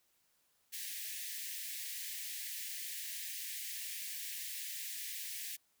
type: high-pass noise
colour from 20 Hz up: white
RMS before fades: -43 dBFS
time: 0.72-5.57 s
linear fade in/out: 20 ms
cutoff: 1700 Hz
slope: 96 dB/octave
effects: white hiss -75 dBFS RMS until 5.8 s